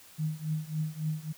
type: tone with tremolo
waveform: sine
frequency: 155.56 Hz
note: D#3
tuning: in tune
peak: -26 dBFS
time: 0.18-1.33 s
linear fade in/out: 20 ms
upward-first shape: triangle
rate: 3.6 Hz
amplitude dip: 95%
effects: white hiss -54 dBFS RMS until 1.37 s